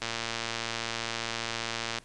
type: click train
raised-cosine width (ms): 0.2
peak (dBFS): -14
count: 227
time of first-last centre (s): 0.02-1.985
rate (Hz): 115
effects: pink hiss -57 dBFS RMS until 2.04 s + resampled to 24000 Hz